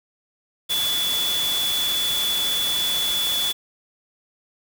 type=tone in noise; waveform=sine; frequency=3439 Hz; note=A7; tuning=40 cents flat; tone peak=-21 dBFS; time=0.69-3.53 s; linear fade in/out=20 ms; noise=white; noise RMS=-28 dBFS; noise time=0.69-3.53 s; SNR=+4 dB; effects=none